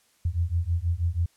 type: beating tone pair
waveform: sine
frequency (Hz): 82.41 / 88.61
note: E2 / F2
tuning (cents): 0 / +26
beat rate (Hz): 6.2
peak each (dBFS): -26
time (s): 0.25-1.26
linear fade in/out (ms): 5
effects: white hiss -64 dBFS RMS until 1.36 s + low-pass 11000 Hz 12 dB/octave